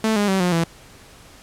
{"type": "tone with pitch steps", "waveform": "sawtooth", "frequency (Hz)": [220, 205.3, 191.52, 178.7, 166.73], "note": ["A3", "G#3", "G3", "F3", "E3"], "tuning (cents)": [0, -20, -40, 40, 20], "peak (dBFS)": -13, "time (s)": [0.04, 0.64], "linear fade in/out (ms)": 2, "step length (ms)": 120, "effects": ["pink hiss -46 dBFS RMS until 1.42 s", "low-pass 11000 Hz 12 dB/octave"]}